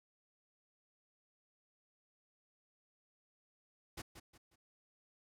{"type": "noise with echo", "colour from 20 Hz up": "pink", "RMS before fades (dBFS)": -45, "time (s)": [3.97, 4.02], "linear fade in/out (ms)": 10, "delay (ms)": 180, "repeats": 3, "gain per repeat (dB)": -9, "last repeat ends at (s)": 4.56, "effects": ["low-pass 12000 Hz 12 dB/octave"]}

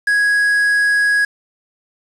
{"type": "tone with quantisation", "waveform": "triangle", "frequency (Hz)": 1661.2, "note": "G#6", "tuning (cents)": 0, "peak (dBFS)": -10, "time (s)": [0.07, 1.25], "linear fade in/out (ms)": 5, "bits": 5, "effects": ["low-pass 10000 Hz 12 dB/octave"]}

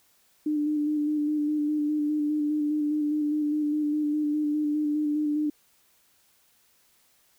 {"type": "tone with vibrato", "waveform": "sine", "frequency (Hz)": 299.3, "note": "D4", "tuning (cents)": 33, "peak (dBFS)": -23, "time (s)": [0.46, 5.5], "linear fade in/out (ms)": 5, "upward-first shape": "square", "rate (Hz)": 4.9, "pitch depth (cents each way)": 20, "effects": ["white hiss -64 dBFS RMS until 7.38 s"]}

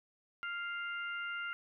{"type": "harmonic tone", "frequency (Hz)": 698.5, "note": "F5", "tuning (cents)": 0, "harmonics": [2, 3, 4], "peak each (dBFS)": [-38, -45, -46], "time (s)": [0.43, 1.53], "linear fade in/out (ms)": 0, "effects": []}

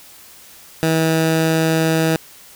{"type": "tone", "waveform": "15% pulse", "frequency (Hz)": 161.2, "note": "E3", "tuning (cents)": -38, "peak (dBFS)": -8, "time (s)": [0.83, 2.16], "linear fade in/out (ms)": 0, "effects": ["white hiss -43 dBFS RMS until 2.55 s"]}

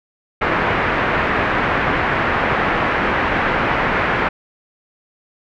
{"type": "low-pass noise", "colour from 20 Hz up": "white", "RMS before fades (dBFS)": -18, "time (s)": [0.41, 4.29], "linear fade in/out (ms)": 10, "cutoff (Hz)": 2000, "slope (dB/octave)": 24, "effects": []}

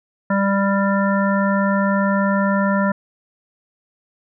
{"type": "harmonic tone", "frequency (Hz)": 197.6, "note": "G3", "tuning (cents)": 14, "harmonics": [1, 3, 5, 7, 9], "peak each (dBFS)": [-17, -22, -24, -25, -27], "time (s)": [0.3, 2.92], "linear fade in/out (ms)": 5, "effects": []}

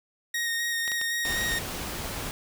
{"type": "tone with vibrato", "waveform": "sawtooth", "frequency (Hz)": 1864.7, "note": "A#6", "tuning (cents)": 0, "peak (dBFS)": -23, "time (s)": [0.34, 1.59], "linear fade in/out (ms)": 5, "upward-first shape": "square", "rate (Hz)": 3.9, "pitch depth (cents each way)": 13}
{"type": "clicks", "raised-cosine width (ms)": 0.2, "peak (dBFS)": -18, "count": 6, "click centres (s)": [0.878, 0.918, 1.014, 1.324, 1.411, 1.519]}
{"type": "noise", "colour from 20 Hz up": "pink", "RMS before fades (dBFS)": -34, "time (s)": [1.25, 2.31], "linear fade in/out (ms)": 0}
{"effects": []}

